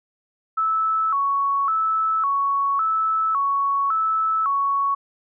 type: tone with vibrato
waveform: sine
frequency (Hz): 1207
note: D6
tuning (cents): +47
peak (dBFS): -18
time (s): 0.57-4.95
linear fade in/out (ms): 10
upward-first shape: square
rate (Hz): 0.9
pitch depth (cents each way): 140
effects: none